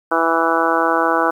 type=harmonic tone; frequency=164.81 Hz; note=E3; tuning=in tune; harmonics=2 / 3 / 4 / 5 / 6 / 7 / 8 / 9; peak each=-22 / -22 / -22 / -22 / -22 / -22 / -22 / -22 dBFS; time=0.11-1.31 s; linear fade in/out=10 ms; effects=8-bit